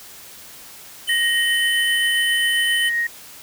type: tone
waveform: square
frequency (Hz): 3033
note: F#7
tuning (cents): +42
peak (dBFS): -21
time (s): 1.07-2.9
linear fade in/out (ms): 20
type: tone with tremolo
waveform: sine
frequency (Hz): 1873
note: A#6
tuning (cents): +8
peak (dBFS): -17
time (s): 1.09-3.07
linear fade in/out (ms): 5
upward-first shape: triangle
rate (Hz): 7.5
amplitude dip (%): 25
effects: white hiss -41 dBFS RMS until 3.42 s